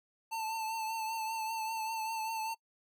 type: tone with vibrato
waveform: square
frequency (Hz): 889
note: A5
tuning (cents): +18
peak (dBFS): -35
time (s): 0.31-2.55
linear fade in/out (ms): 20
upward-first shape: triangle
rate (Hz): 5.1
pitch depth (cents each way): 40
effects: noise-tail reverb RT60 0.1 s tail -23 dB re dry